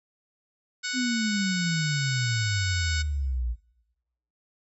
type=harmonic tone; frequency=740 Hz; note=F#5; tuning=in tune; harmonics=2 / 3 / 4 / 5 / 6 / 7 / 8 / 9 / 10; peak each=-33 / -36 / -41 / -38 / -37 / -37 / -43 / -47 / -37 dBFS; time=0.83-3.03 s; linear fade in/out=20 ms
type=exponential sweep; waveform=sine; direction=down; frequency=261.6 to 56.3 Hz; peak=-25 dBFS; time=0.93-3.56 s; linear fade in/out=50 ms
effects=noise-tail reverb RT60 1.0 s tail -23 dB re dry